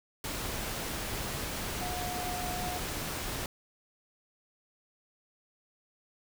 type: tone in noise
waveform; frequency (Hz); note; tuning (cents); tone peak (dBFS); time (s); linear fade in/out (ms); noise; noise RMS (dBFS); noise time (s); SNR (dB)
sine; 721; F#5; -45; -37; 1.81-2.78; 2; pink; -36; 0.24-3.46; -4
effects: none